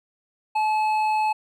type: tone with hard clipping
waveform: sine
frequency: 861 Hz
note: A5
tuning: 38 cents flat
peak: -21 dBFS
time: 0.55-1.33 s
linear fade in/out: 10 ms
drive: 7 dB
effects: none